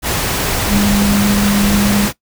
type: tone in noise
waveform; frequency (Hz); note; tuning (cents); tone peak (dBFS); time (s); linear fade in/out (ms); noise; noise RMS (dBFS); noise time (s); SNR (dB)
sine; 203; G#3; -39; -12; 0.68-2.09; 50; pink; -17; 0.02-2.13; +2
effects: noise-tail reverb RT60 0.1 s tail -18 dB re dry